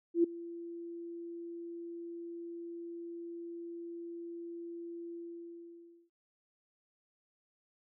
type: tone with ADSR envelope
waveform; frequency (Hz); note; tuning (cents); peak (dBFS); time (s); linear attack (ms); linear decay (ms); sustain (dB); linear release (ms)
sine; 340; F4; -46; -21; 0.14-6.1; 98; 8; -20; 960
effects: none